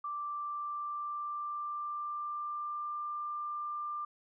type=tone with pitch glide; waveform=sine; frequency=1174.7 to 1190.4 Hz; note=D6 to D6; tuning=0 to +23 cents; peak=-35 dBFS; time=0.04-4.05 s; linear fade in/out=5 ms; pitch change=+23 cents; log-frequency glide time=0.24-2.96 s; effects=none